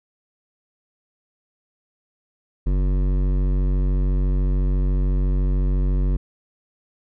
sine tone with hard clipping, 46.98 Hz, F#1, 27 cents sharp, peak -19 dBFS, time 2.66-6.17 s, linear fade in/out 10 ms, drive 14 dB, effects none

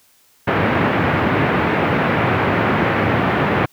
pink band-pass noise, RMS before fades -17 dBFS, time 0.47-3.66 s, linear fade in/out 10 ms, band 100 to 2300 Hz, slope 24 dB/octave, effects white hiss -55 dBFS RMS until 3.72 s

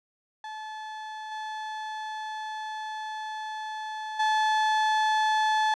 35% pulse tone with level steps, 865 Hz, A5, 30 cents flat, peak -34 / -31 / -20 dBFS, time 0.44-5.74 s, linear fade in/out 2 ms, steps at 1.31 / 4.19 s, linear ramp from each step 10 ms, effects low-pass 4000 Hz 12 dB/octave

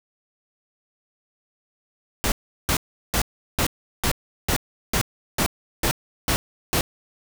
pink noise bursts, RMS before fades -21 dBFS, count 11, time 2.24-6.809 s, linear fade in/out 0 ms, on 79 ms, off 370 ms, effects none

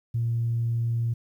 sine tone, 116.54 Hz, A#2, in tune, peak -22 dBFS, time 0.14-1.14 s, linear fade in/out 10 ms, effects tanh soft clip ceiling -18 dBFS + 10-bit

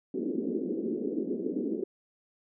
white band-pass noise, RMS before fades -32 dBFS, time 0.14-1.84 s, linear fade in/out 5 ms, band 210 to 420 Hz, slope 48 dB/octave, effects none

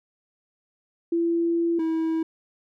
sine / triangle tone pair in turn, 337.3 / 323.5 Hz, E4 / E4, +40 / -32 cents, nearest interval minor second, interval 72 cents, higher first, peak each -20 / -20 dBFS, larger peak neither, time 1.12-1.79 / 1.79-2.23 s, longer first, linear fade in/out 5 ms, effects none

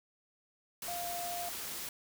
sine tone in noise, 699 Hz, F5, 1 cent sharp, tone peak -38 dBFS, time 0.88-1.49 s, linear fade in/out 2 ms, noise white, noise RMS -41 dBFS, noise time 0.82-1.89 s, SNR 0 dB, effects none

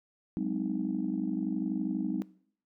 sine chord, Ab dominant seventh, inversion third, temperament just, 186.89 / 207.7 / 259.6 / 311.5 Hz, Gb3 / Ab3 / C4 / Eb4, +18 / 0 / -13 / +2 cents, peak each -34 dBFS, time 0.37-2.22 s, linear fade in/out 0 ms, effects noise-tail reverb RT60 0.6 s tail -21 dB re dry + tanh soft clip ceiling -20 dBFS

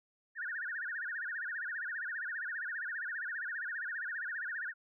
sine tone with vibrato, 1628 Hz, G#6, 35 cents flat, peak -36 dBFS, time 0.35-4.74 s, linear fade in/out 50 ms, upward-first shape sine, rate 15 Hz, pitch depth 230 cents each way, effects none

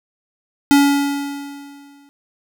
square tone with exponential decay, 282.7 Hz, C#4, 34 cents sharp, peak -8 dBFS, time 0.71-2.09 s, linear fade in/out 0 ms, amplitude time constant 300 ms, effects none

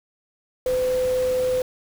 sine tone in noise, 508 Hz, B4, 49 cents sharp, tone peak -19 dBFS, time 0.66-1.62 s, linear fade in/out 2 ms, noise pink, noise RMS -36 dBFS, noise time 0.66-1.62 s, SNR +14 dB, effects none

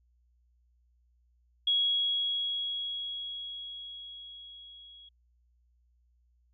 sine tone with level ramp, 3322 Hz, G#7, in tune, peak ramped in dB -23 to -50 dBFS, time 1.67-5.09 s, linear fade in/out 5 ms, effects added 60 Hz sine -65 dBFS peak until 6.53 s

